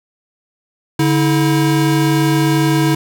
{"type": "tone pair together", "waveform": "square", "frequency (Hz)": [144.1, 322.1], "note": ["D3", "E4"], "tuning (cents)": [-33, -40], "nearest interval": "octave + major second", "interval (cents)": 1393, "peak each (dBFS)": -15, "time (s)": [0.99, 2.95], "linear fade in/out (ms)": 5, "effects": []}